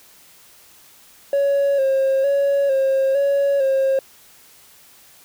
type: tone with vibrato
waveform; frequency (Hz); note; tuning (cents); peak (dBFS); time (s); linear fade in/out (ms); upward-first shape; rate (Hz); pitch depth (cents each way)
triangle; 548; C#5; -20; -12; 1.33-3.99; 2; square; 1.1; 37
effects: tanh soft clip ceiling -10 dBFS + white hiss -49 dBFS RMS until 5.24 s